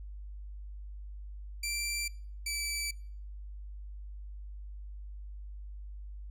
15% pulse tone pair in turn, 2349 / 2313 Hz, D7 / D7, 0 / -27 cents, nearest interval unison, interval 27 cents, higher first, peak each -26 dBFS, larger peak neither, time 1.63-2.08 / 2.46-2.91 s, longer neither, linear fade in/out 5 ms, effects noise-tail reverb RT60 0.5 s tail -23 dB re dry + added 50 Hz sine -41 dBFS peak until 6.3 s

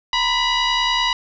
sine tone with frequency modulation, 942 Hz, A#5, 18 cents sharp, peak -16 dBFS, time 0.13-1.13 s, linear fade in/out 2 ms, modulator 977 Hz, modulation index 3.6, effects none

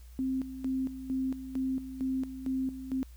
sine tone with tremolo, 262.4 Hz, C4, 5 cents sharp, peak -28 dBFS, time 0.19-3.03 s, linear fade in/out 0 ms, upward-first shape square, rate 2.2 Hz, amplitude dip 70%, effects added 60 Hz sine -47 dBFS peak until 3.16 s + white hiss -63 dBFS RMS until 3.16 s

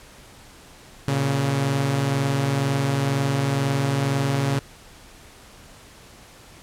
sawtooth tone pair together, 116.54 / 138.59 Hz, A#2 / C#3, 0 / 0 cents, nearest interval minor third, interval 300 cents, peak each -23 / -17 dBFS, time 1.08-4.59 s, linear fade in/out 0 ms, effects pink hiss -47 dBFS RMS until 6.62 s + low-pass 11000 Hz 12 dB/octave

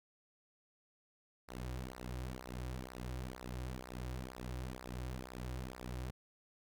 sawtooth tone with flanger, 62.9 Hz, B1, 32 cents sharp, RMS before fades -44 dBFS, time 1.48-6.11 s, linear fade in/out 10 ms, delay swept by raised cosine 0.3 to 4.7 ms, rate 2.1 Hz, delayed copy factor -0.85, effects none

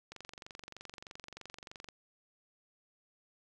click train, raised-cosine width 0.2 ms, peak -29 dBFS, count 42, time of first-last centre 0.12-1.887 s, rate 23.2 Hz, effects none

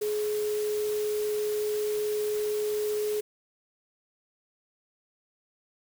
sine tone in noise, 422.3 Hz, G#4, 29 cents sharp, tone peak -26 dBFS, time 0.01-3.21 s, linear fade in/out 10 ms, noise white, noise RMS -41 dBFS, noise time 0.01-3.21 s, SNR +12 dB, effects none

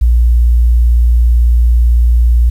sine tone, 59 Hz, A#1, 22 cents sharp, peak -5 dBFS, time 0.01-2.5 s, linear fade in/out 10 ms, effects 7-bit

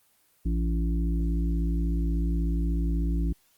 harmonic tone, 56.4 Hz, A1, 44 cents sharp, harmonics 1 / 3 / 5 / 6, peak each -24 / -31 / -35 / -40 dBFS, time 0.45-3.33 s, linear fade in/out 10 ms, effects white hiss -65 dBFS RMS until 3.57 s + Opus 24 kbps

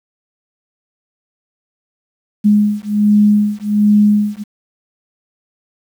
sine beating tone pair, 207.7 / 209 Hz, G#3 / G#3, 0 / +11 cents, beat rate 1.3 Hz, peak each -12 dBFS, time 2.44-4.44 s, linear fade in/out 20 ms, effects 7-bit

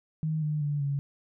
sine tone with pitch steps, 156.8 / 151.28 / 145.96 / 140.83 Hz, D#3 / D#3 / D3 / C#3, +14 / -48 / -10 / +28 cents, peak -26 dBFS, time 0.23-0.99 s, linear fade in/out 0 ms, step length 190 ms, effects none

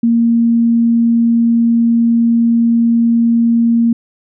sine tone, 232.4 Hz, A#3, 5 cents flat, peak -8 dBFS, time 0.03-3.93 s, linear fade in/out 5 ms, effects none

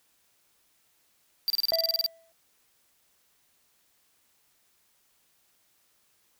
square tone bursts, 4699 Hz, D8, in tune, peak -23 dBFS, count 12, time 1.48-2.062 s, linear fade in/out 0 ms, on 21 ms, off 30 ms
triangle tone with exponential decay, 659.3 Hz, E5, in tune, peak -23 dBFS, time 1.72-2.32 s, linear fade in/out 0 ms, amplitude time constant 130 ms
effects white hiss -68 dBFS RMS until 6.39 s

